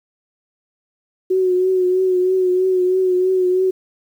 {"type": "tone with vibrato", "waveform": "sine", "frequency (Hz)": 369.5, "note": "F#4", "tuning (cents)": -2, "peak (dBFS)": -13, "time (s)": [1.3, 3.71], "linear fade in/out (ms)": 10, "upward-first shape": "triangle", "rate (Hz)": 3.1, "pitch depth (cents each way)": 40, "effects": ["8-bit"]}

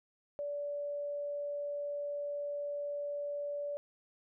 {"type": "tone", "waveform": "sine", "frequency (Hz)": 578, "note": "D5", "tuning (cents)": -28, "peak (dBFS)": -35, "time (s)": [0.39, 3.77], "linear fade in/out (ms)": 0, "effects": []}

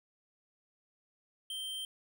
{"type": "tone", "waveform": "square", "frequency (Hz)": 3136, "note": "G7", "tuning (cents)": 0, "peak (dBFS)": -38, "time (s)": [1.5, 1.85], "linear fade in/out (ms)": 2, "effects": []}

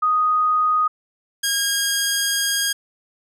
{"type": "tone pair in turn", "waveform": ["sine", "10% pulse"], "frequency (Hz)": [1244.5, 1627.6], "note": ["D#6", "G#6"], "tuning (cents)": [0, -35], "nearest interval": "perfect fourth", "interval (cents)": 465, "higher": "second", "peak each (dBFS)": [-15, -10], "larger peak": "second", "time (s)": [[0.02, 0.88], [1.43, 2.73]], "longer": "second", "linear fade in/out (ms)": 10, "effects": []}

